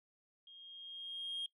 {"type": "tone with level ramp", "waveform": "sine", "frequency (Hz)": 3238, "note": "G#7", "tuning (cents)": -45, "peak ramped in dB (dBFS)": [-54, -34], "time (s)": [0.47, 1.46], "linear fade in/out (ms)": 2, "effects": ["noise-tail reverb RT60 0.1 s tail -21 dB re dry", "tanh soft clip ceiling -36 dBFS"]}